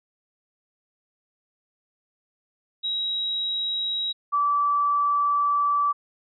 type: tone pair in turn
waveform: sine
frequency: 3839 / 1157.6 Hz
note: B7 / D6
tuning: -50 / -25 cents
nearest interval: octave + major sixth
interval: 2075 cents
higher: first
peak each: -24 / -19 dBFS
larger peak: second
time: 2.83-4.13 / 4.32-5.93 s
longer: second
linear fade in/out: 20 ms
effects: none